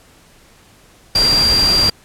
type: tone in noise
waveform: sine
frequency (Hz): 4741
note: D8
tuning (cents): +16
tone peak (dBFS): -11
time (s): 1.15-1.9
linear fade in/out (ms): 5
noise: pink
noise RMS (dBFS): -20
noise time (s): 1.15-1.9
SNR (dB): +6
effects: pink hiss -48 dBFS RMS until 2.04 s + low-pass 12000 Hz 12 dB/octave